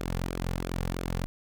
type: tone with flanger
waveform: sawtooth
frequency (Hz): 43.97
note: F1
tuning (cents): +13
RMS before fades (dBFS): -32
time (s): 0-1.26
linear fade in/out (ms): 0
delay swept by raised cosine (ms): 1 to 3.2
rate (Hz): 3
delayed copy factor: -0.65
effects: none